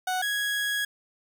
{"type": "tone pair in turn", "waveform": "30% pulse", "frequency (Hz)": [740, 1661.2], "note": ["F#5", "G#6"], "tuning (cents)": [0, 0], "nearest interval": "octave + major second", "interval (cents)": 1400, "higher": "second", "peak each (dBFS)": -23, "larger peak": "neither", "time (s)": [[0.07, 0.22], [0.22, 0.85]], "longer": "second", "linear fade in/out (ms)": 5, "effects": ["10-bit"]}